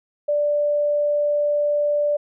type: tone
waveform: sine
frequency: 587.3 Hz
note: D5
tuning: in tune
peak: -17 dBFS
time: 0.28-2.17 s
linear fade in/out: 10 ms
effects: none